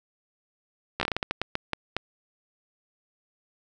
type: slowing click train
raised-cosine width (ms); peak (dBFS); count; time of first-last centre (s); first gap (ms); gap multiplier
0.3; -10; 13; 1-1.966; 13; 1.3
effects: none